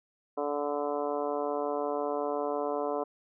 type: harmonic tone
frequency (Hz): 145.5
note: D3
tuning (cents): -16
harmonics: 2 / 3 / 4 / 5 / 6 / 7 / 8 / 9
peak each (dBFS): -38 / -33 / -34 / -36 / -45 / -38 / -47 / -45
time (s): 0.37-3.04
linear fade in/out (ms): 10
effects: none